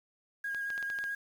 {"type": "tone with vibrato", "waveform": "sine", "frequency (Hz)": 1632, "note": "G#6", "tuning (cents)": -31, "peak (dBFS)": -33, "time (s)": [0.44, 1.15], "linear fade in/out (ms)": 5, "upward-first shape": "sine", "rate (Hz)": 9.1, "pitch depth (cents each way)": 10}
{"type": "clicks", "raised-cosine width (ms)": 0.2, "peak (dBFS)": -27, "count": 7, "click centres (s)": [0.547, 0.703, 0.779, 0.827, 0.901, 0.988, 1.04]}
{"effects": ["9-bit"]}